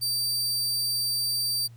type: tone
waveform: sawtooth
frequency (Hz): 4653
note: D8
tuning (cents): -17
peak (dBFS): -22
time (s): 0.01-1.68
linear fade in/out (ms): 20
effects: added 117 Hz sine -45 dBFS peak until 1.76 s + pink hiss -63 dBFS RMS until 1.76 s